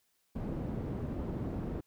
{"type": "low-pass noise", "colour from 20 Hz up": "white", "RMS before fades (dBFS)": -37, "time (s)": [0.35, 1.81], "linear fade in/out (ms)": 10, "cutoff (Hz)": 270, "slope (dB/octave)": 12, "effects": ["white hiss -75 dBFS RMS until 1.86 s"]}